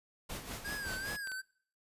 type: noise with tremolo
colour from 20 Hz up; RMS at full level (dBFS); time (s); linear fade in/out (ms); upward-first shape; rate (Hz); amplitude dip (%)
pink; -41; 0.29-1.17; 10; sine; 5.2; 60
type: tone with vibrato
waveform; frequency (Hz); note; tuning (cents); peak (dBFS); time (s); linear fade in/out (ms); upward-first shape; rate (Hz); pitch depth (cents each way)
square; 1600; G6; +35; -39; 0.64-1.42; 20; sine; 2.5; 90
type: clicks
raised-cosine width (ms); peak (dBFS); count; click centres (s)
0.2; -30; 4; 1.083 / 1.128 / 1.273 / 1.318
effects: noise-tail reverb RT60 0.6 s tail -25 dB re dry + resampled to 32000 Hz